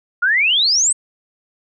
sine exponential sweep, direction up, 1381 to 8500 Hz, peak -12 dBFS, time 0.22-0.93 s, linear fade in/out 10 ms, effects none

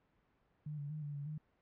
sine tone with pitch steps, 150.5 / 143.8 / 153.3 / 145.8 / 142.8 / 152.9 Hz, D3 / D3 / D#3 / D3 / D3 / D#3, +43 / -36 / -25 / -12 / -48 / -30 cents, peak -40 dBFS, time 0.66-1.38 s, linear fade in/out 5 ms, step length 120 ms, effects pink hiss -75 dBFS RMS until 1.61 s + low-pass 2000 Hz 12 dB/octave

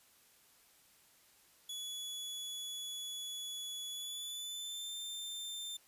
sawtooth tone with pitch glide, 3400 to 3577 Hz, G#7 to A7, +40 to +28 cents, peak -38 dBFS, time 1.69-5.77 s, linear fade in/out 5 ms, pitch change +88 cents, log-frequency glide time 3.89-4.94 s, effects white hiss -66 dBFS RMS until 5.87 s + resampled to 32000 Hz

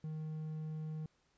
triangle tone, 156 Hz, D#3, 5 cents sharp, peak -37 dBFS, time 0.04-1.06 s, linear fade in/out 2 ms, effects pink hiss -75 dBFS RMS until 1.37 s + resampled to 16000 Hz

